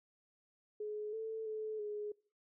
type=tone with pitch steps; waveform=sine; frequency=422.7 / 443.2 / 433.4 / 418.1 Hz; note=G#4 / A4 / A4 / G#4; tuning=+31 / +13 / -26 / +12 cents; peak=-38 dBFS; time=0.8-2.12 s; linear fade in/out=5 ms; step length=330 ms; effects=noise-tail reverb RT60 0.5 s tail -25 dB re dry